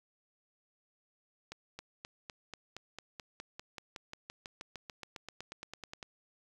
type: accelerating click train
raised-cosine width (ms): 0.2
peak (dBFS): -26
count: 28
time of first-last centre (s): 1.52-6.028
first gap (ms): 270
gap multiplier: 0.96
effects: 9-bit